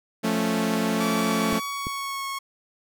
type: chord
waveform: sawtooth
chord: F augmented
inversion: none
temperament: equal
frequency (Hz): 174.61 / 220 / 277.2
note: F3 / A3 / C#4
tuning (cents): 0 / 0 / 0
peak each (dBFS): -25 / -20 / -25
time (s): 0.23-1.6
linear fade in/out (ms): 20
type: tone with pitch glide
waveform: sawtooth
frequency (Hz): 1149 to 1095.8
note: D6 to C#6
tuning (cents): -38 to -20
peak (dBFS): -25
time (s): 1-2.39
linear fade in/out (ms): 10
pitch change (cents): -82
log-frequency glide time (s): 1.2-2.27
type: clicks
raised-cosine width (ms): 3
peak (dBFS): -19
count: 2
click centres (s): 1.529 / 1.869
effects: none